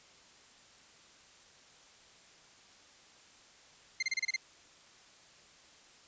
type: tone bursts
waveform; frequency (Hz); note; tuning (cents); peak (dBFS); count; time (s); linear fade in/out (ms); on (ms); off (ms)
sawtooth; 2093; C7; 0; -26; 7; 4-4.363; 5; 27; 29
effects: white hiss -59 dBFS RMS until 6.07 s + resampled to 16000 Hz